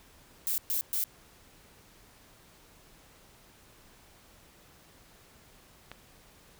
violet noise bursts, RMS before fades -30 dBFS, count 3, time 0.47-1.04 s, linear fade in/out 0 ms, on 110 ms, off 120 ms
click, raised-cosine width 0.3 ms, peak -26 dBFS, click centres 5.916 s
effects pink hiss -58 dBFS RMS until 6.59 s

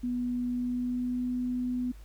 sine tone with pitch glide, 245.6 to 248.7 Hz, B3 to B3, -9 to +12 cents, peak -28 dBFS, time 0.03-1.92 s, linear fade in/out 10 ms, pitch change +21 cents, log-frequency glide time 0.46-1.29 s, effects added 50 Hz sine -45 dBFS peak until 2.04 s + pink hiss -61 dBFS RMS until 2.04 s

